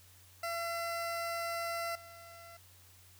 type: tone with level steps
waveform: 20% pulse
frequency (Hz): 677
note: E5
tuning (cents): +46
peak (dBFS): -30 / -46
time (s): 0.43-2.57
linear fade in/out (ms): 5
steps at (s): 1.95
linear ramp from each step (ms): 5
effects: added 91 Hz sine -61 dBFS peak until 3.19 s + white hiss -61 dBFS RMS until 3.19 s